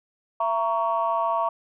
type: chord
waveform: sine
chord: A# diminished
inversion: second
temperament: just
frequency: 671.3 / 932.3 / 1118.8 Hz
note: E5 / A#5 / C#6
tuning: +31 / 0 / +16 cents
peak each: -25 dBFS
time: 0.4-1.49 s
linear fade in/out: 5 ms
effects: tanh soft clip ceiling -13 dBFS